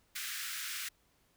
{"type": "high-pass noise", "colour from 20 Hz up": "pink", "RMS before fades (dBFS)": -40, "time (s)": [0.15, 0.89], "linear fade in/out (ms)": 10, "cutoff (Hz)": 1400, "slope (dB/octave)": 48, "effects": ["pink hiss -71 dBFS RMS until 1.36 s"]}